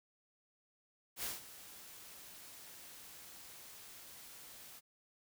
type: noise with ADSR envelope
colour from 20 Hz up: white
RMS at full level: -39 dBFS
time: 1.16-4.81 s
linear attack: 81 ms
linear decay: 160 ms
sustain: -15 dB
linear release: 34 ms
effects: none

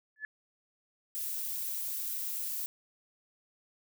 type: tone with exponential growth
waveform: sine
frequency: 1724 Hz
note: A6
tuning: 36 cents flat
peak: -31 dBFS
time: 0.16-0.25 s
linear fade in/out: 1 ms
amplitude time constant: 18 ms
type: noise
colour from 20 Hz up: violet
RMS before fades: -36 dBFS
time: 1.15-2.66 s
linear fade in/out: 0 ms
effects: none

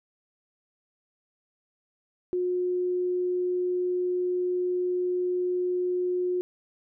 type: tone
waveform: sine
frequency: 360.6 Hz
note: F#4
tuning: 45 cents flat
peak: -24 dBFS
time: 2.33-6.41 s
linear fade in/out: 0 ms
effects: none

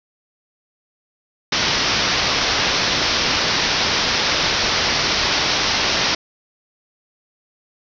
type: low-pass noise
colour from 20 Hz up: white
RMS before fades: -19 dBFS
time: 1.52-6.15 s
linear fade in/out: 5 ms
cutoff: 5800 Hz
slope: 96 dB/octave
effects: none

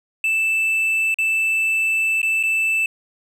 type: tone with dropouts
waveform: triangle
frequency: 2643 Hz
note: E7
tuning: 4 cents sharp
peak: -15 dBFS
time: 0.24-2.86 s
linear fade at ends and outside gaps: 2 ms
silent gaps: 1.143-1.186 / 2.217-2.229 / 2.429-2.435 s
effects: none

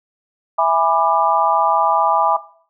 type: chord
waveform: sine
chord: E dominant seventh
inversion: none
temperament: just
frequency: 659.3 / 824.1 / 988.9 / 1186.7 Hz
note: E5 / G#5 / B5 / D6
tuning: 0 / -14 / +2 / +18 cents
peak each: -18 dBFS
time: 0.58-2.37 s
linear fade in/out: 10 ms
effects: noise-tail reverb RT60 0.5 s tail -17 dB re dry

